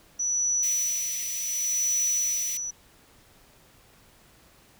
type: tone with tremolo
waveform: sine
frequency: 5920 Hz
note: F#8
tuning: in tune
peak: -22 dBFS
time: 0.19-2.71 s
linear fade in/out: 10 ms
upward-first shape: sine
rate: 0.69 Hz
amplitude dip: 60%
type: high-pass noise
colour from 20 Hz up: white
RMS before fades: -37 dBFS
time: 0.63-2.57 s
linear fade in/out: 0 ms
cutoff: 1900 Hz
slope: 96 dB/octave
effects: pink hiss -57 dBFS RMS until 4.79 s